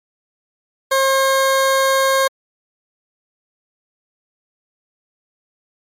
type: tone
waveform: 20% pulse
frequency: 536 Hz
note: C5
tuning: 42 cents sharp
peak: -8 dBFS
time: 0.91-2.28 s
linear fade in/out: 10 ms
effects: MP3 64 kbps